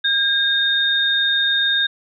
sine tone pair together, 1615 / 3679 Hz, G#6 / A#7, -49 / -24 cents, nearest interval octave + major second, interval 1425 cents, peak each -19 / -17 dBFS, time 0.04-1.87 s, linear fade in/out 10 ms, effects none

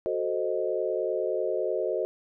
sine chord, F# diminished seventh, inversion none, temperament equal, 370 / 440 / 523.3 / 622.3 Hz, F#4 / A4 / C5 / Eb5, 0 / 0 / 0 / 0 cents, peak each -31 dBFS, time 0.06-2.05 s, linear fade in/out 0 ms, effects none

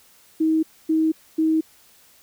sine tone bursts, 317.7 Hz, D#4, 36 cents sharp, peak -16 dBFS, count 3, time 0.4-1.61 s, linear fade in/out 10 ms, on 230 ms, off 260 ms, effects white hiss -54 dBFS RMS until 2.22 s

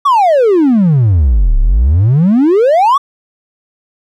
triangle exponential two-way sweep, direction down then up, 1174.7 to 32.7 to 1174.7 Hz, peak -3 dBFS, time 0.05-2.98 s, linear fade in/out 10 ms, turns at 1.58 s, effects tanh soft clip ceiling 0 dBFS

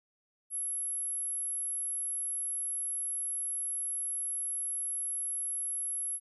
sine tone, 11175 Hz, F9, in tune, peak -32 dBFS, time 0.5-6.2 s, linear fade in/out 50 ms, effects none

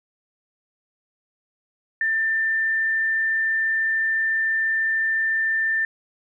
sine tone, 1787 Hz, A6, 26 cents sharp, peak -19 dBFS, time 2.01-5.85 s, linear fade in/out 2 ms, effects none

